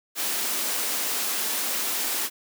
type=high-pass noise; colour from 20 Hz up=white; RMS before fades=-27 dBFS; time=0.15-2.3 s; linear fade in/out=50 ms; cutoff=210 Hz; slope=48 dB/octave; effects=none